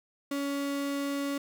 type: tone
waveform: 35% pulse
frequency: 281 Hz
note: C#4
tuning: 24 cents sharp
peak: -28 dBFS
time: 0.31-1.38 s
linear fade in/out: 5 ms
effects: none